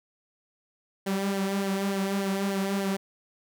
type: tone with flanger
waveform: sawtooth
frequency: 196 Hz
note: G3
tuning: in tune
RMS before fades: -28 dBFS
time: 1.06-2.97 s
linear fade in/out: 10 ms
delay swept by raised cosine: 0.78 to 4.38 ms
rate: 3.4 Hz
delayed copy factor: -0.6
effects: none